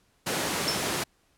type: high-pass noise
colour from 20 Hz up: pink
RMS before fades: -29 dBFS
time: 0.26-1.04 s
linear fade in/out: 10 ms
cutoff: 170 Hz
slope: 12 dB/octave
type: tone with exponential decay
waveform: sine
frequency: 5350 Hz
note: E8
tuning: 25 cents sharp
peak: -22 dBFS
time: 0.68-0.86 s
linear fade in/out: 0 ms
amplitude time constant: 37 ms
effects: pink hiss -67 dBFS RMS until 1.37 s + low-pass 12000 Hz 12 dB/octave